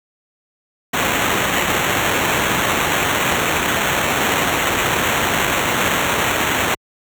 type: noise with sample-and-hold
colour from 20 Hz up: blue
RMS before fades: -18 dBFS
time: 0.93-6.75 s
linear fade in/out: 10 ms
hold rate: 4900 Hz
effects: high-pass 60 Hz 12 dB/octave

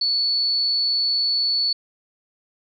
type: tone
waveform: sine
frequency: 4438 Hz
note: C#8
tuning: 1 cent sharp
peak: -18 dBFS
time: 0.01-1.73 s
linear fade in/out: 5 ms
effects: none

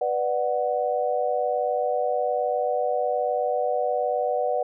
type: chord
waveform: sine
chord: B minor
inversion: none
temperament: just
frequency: 493.9 / 592.7 / 740.8 Hz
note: B4 / D5 / F#5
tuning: 0 / +16 / +2 cents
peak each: -26 dBFS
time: 0.01-4.63 s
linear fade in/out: 5 ms
effects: none

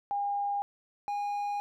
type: tone pair in turn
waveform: sine / triangle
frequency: 809 / 817.9 Hz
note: G#5 / G#5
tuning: -46 / -27 cents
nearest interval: unison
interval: 19 cents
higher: second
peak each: -28 dBFS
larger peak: neither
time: 0.11-0.62 / 1.08-1.6 s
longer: second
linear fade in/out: 0 ms
effects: none

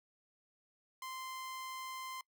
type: tone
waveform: sawtooth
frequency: 1041 Hz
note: C6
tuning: 9 cents flat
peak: -39 dBFS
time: 1.02-2.21 s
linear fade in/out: 2 ms
effects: noise-tail reverb RT60 0.1 s tail -23 dB re dry

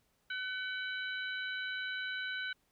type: harmonic tone with a mistuned harmonic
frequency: 755 Hz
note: F#5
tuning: 35 cents sharp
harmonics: 2 / 3 / 4 / 5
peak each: -37 / -47 / -45 / -46 dBFS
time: 0.3-2.53 s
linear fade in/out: 5 ms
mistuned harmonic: 5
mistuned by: +72 cents
effects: pink hiss -75 dBFS RMS until 2.71 s

